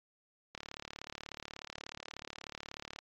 click train, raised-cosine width 0.2 ms, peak -25 dBFS, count 90, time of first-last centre 0.55-2.988 s, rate 36.5 Hz, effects low-pass 7000 Hz 12 dB/octave + AAC 32 kbps

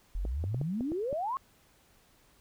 sine exponential sweep, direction up, 39.76 to 1123 Hz, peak -30 dBFS, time 0.15-1.37 s, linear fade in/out 0 ms
clicks, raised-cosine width 2 ms, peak -25 dBFS, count 7, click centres 0.252 / 0.44 / 0.545 / 0.614 / 0.808 / 0.919 / 1.128 s
effects pink hiss -64 dBFS RMS until 2.4 s

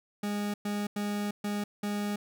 40% pulse tone bursts at uneven times, 205.9 Hz, G#3, 15 cents flat, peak -29 dBFS, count 5, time 0.23-0.54 / 0.65-0.87 / 0.96-1.31 / 1.44-1.64 / 1.83-2.16 s, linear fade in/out 5 ms, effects none

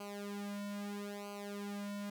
sawtooth tone with flanger, 203.3 Hz, G#3, 37 cents flat, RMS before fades -43 dBFS, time 0-2.1 s, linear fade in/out 5 ms, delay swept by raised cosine 0.55 to 2.45 ms, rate 0.77 Hz, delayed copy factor -0.9, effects none

